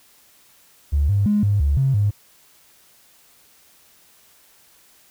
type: tone with pitch steps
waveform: triangle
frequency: 72 / 100.8 / 207.8 / 102 / 71.2 / 134.7 / 102.9 Hz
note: D2 / G2 / G#3 / G#2 / C#2 / C#3 / G#2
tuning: -34 / +49 / +1 / -31 / +47 / -49 / -16 cents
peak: -11 dBFS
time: 0.92-2.11 s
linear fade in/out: 20 ms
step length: 170 ms
effects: tanh soft clip ceiling -13 dBFS + white hiss -54 dBFS RMS until 5.1 s